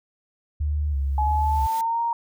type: tone with vibrato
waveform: sine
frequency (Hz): 71.6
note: D2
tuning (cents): -43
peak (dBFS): -21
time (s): 0.6-1.67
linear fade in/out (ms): 10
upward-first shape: square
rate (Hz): 1.5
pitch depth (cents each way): 63
type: noise with exponential growth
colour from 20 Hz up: white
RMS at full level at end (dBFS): -38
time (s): 0.84-1.81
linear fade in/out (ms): 0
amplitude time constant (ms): 210
type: tone with pitch glide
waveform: sine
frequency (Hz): 850 to 932.3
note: G#5 to A#5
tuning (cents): +40 to 0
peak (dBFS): -21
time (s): 1.18-2.13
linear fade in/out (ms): 2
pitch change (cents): +160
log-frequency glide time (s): 1.33-2.01
effects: none